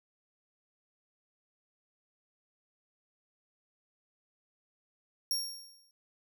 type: tone with exponential decay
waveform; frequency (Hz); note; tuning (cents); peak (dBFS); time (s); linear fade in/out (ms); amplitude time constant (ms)
sawtooth; 5560; F8; -9; -25; 5.31-5.91; 1; 130
effects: none